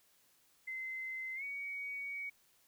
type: tone with pitch glide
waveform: sine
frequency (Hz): 2062 to 2249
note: C7 to C#7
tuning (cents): -26 to +24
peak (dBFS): -39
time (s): 0.67-2.3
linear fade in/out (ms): 10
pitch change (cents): +150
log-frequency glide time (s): 1.35-1.44
effects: white hiss -70 dBFS RMS until 2.67 s